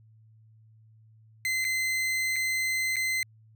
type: tone with dropouts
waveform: 40% pulse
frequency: 2060 Hz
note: C7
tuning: 28 cents flat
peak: -25 dBFS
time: 1.45-3.23 s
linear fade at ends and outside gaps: 1 ms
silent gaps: 1.644-1.649 / 2.36-2.363 / 2.959-2.966 s
effects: added 110 Hz sine -54 dBFS peak until 3.55 s